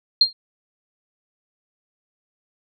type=tone with exponential decay; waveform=sine; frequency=4205 Hz; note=C8; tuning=8 cents sharp; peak=-7 dBFS; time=0.21-0.33 s; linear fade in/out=5 ms; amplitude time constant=25 ms; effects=none